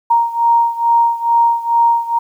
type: beating tone pair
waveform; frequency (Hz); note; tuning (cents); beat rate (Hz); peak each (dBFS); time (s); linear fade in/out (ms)
sine; 932.3 / 934.6; A#5 / A#5; 0 / +4; 2.3; -12 / -15; 0.1-2.19; 10
effects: 8-bit